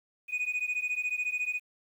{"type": "beating tone pair", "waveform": "sine", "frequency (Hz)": [2474, 2488], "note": ["D#7", "D#7"], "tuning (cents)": [-10, -1], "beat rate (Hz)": 14, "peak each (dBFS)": [-30, -30], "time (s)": [0.28, 1.6], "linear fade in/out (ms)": 50, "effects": ["tanh soft clip ceiling -26 dBFS", "10-bit"]}